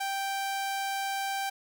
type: tone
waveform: sawtooth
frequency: 784 Hz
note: G5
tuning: in tune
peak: -26 dBFS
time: 0-1.5 s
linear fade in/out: 10 ms
effects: none